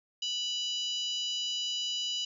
harmonic tone with a mistuned harmonic, 985 Hz, B5, 5 cents flat, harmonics 3 / 4 / 5 / 6 / 7, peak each -32 / -40 / -40 / -45 / -45 dBFS, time 0.22-2.25 s, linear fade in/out 5 ms, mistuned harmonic 7, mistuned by -20 cents, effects none

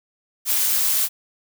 blue noise with amplitude modulation, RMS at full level -18 dBFS, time 0.45-1.09 s, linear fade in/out 50 ms, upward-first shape sine, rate 208 Hz, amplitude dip 40%, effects none

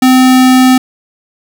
square tone, 257.1 Hz, C4, 30 cents flat, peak -4 dBFS, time 0.02-0.78 s, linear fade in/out 5 ms, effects none

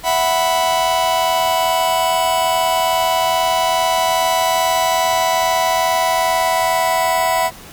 45% pulse chord, E suspended second, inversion none, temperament just, 659.3 / 741.7 / 988.9 Hz, E5 / F#5 / B5, 0 / +4 / +2 cents, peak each -19 / -19 / -18 dBFS, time 0.03-7.51 s, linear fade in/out 50 ms, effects pink hiss -38 dBFS RMS until 7.72 s

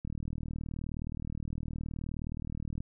click train, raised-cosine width 5 ms, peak -25 dBFS, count 109, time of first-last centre 0.05-2.805 s, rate 39.2 Hz, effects none

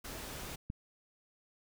pink noise, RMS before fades -44 dBFS, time 0.04-0.56 s, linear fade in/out 10 ms
click, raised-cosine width 5 ms, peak -26 dBFS, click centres 0.701 s
effects none

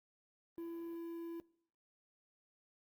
triangle tone with quantisation, 335.5 Hz, E4, 31 cents sharp, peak -40 dBFS, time 0.58-1.4 s, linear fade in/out 0 ms, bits 11, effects noise-tail reverb RT60 0.7 s tail -23 dB re dry + Opus 24 kbps

